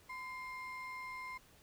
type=ring-modulated tone; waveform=triangle; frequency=1568 Hz; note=G6; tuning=in tune; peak=-38 dBFS; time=0.09-1.38 s; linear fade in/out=10 ms; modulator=548 Hz; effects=pink hiss -64 dBFS RMS until 1.62 s